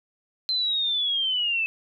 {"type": "linear sweep", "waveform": "sine", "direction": "down", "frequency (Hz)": [4110, 2600], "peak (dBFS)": -22, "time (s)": [0.49, 1.66], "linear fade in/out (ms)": 0, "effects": []}